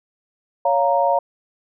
sine chord, Bb minor, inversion first, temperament just, 559.4 / 699.2 / 932.3 Hz, Db5 / F5 / Bb5, +16 / +2 / 0 cents, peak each -19 dBFS, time 0.65-1.19 s, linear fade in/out 5 ms, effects none

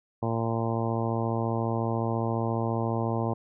harmonic tone, 114.4 Hz, A#2, 32 cents flat, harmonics 1 / 2 / 3 / 4 / 5 / 6 / 7 / 8 / 9, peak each -29 / -32 / -34 / -35 / -36 / -37 / -37 / -38 / -39 dBFS, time 0.22-3.34 s, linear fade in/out 10 ms, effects none

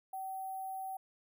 sine tone with sample-and-hold, 765 Hz, G5, 42 cents flat, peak -38 dBFS, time 0.13-0.97 s, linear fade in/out 5 ms, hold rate 11025 Hz, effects none

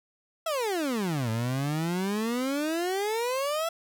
30% pulse exponential two-way sweep, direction down then up, 676 to 109.3 to 676 Hz, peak -24 dBFS, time 0.46-3.69 s, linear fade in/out 5 ms, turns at 1.3 s, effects none

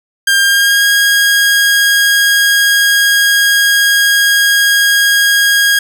sawtooth tone with pitch glide, 1600 to 1635.5 Hz, G6 to G#6, +35 to -27 cents, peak -4 dBFS, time 0.27-5.79 s, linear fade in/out 5 ms, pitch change +38 cents, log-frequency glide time 0.4-0.85 s, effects none

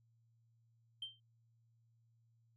sine tone with exponential decay, 3136 Hz, G7, in tune, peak -37 dBFS, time 1.02-1.2 s, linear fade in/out 5 ms, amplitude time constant 38 ms, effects tanh soft clip ceiling -38 dBFS + added 115 Hz sine -70 dBFS peak until 2.56 s

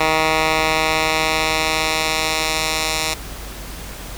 10% pulse tone with band-pass filter sweep, 157.8 Hz, D#3, 25 cents sharp, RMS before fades -19 dBFS, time 0-3.14 s, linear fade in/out 5 ms, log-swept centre 1900 to 5400 Hz, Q 0.7, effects added 50 Hz sine -34 dBFS peak until 4.17 s + pink hiss -34 dBFS RMS until 4.17 s

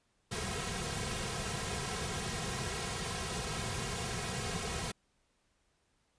pink noise with comb filter, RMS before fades -37 dBFS, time 0.31-4.92 s, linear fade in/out 10 ms, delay 3.4 ms, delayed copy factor -0.8, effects pink hiss -75 dBFS RMS until 6.18 s + resampled to 22050 Hz

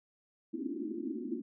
white band-pass noise, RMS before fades -38 dBFS, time 0.53-1.42 s, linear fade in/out 10 ms, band 220 to 360 Hz, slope 96 dB/octave, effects none

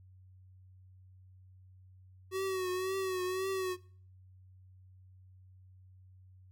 square tone with vibrato, 374.8 Hz, F#4, 22 cents sharp, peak -33 dBFS, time 2.31-3.77 s, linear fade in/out 50 ms, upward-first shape triangle, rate 1.9 Hz, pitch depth 58 cents each way, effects noise-tail reverb RT60 0.5 s tail -22 dB re dry + added 93 Hz sine -55 dBFS peak until 6.51 s

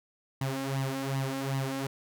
sawtooth tone with flanger, 135.1 Hz, C#3, 44 cents flat, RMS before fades -32 dBFS, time 0.41-1.87 s, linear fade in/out 5 ms, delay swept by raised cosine 1 to 3.8 ms, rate 2.6 Hz, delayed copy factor +0.7, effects none

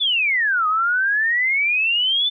sine exponential two-way sweep, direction down then up, 3553 to 1233 to 3553 Hz, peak -16 dBFS, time 0-2.3 s, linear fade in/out 20 ms, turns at 0.67 s, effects none

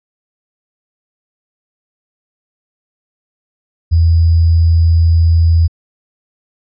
sine tone with sample-and-hold, 83.1 Hz, E2, 15 cents sharp, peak -6 dBFS, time 3.91-5.68 s, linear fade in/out 20 ms, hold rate 4900 Hz, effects resampled to 16000 Hz

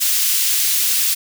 white high-pass noise, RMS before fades -17 dBFS, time 0-1.15 s, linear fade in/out 20 ms, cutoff 2700 Hz, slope 12 dB/octave, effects none

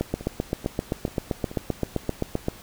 two click trains, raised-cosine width 2 ms, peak -10 / -22 dBFS, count 20 / 4, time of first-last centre 0.01-2.484 / 0.21-1.514 s, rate 7.68 / 2.3 Hz, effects pink hiss -46 dBFS RMS until 2.62 s

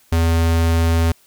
square tone, 82.8 Hz, E2, 8 cents sharp, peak -14 dBFS, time 0.12-1.12 s, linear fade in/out 5 ms, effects white hiss -54 dBFS RMS until 1.26 s

